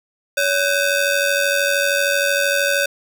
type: ring-modulated tone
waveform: sawtooth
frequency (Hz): 1037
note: C6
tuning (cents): -16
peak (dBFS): -9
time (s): 0.37-2.86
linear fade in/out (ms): 5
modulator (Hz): 472
effects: none